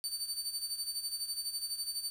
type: tone with tremolo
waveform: 25% pulse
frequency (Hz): 4570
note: D8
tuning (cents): -48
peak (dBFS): -28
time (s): 0.04-2.1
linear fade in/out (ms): 0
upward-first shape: sine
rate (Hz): 12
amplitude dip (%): 70
effects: 9-bit